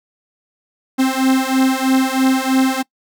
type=beating tone pair; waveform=45% pulse; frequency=261.6 / 264.7 Hz; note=C4 / C4; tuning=0 / +20 cents; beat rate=3.1 Hz; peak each=-16 dBFS; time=0.98-2.83 s; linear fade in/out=20 ms; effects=noise-tail reverb RT60 0.1 s tail -23 dB re dry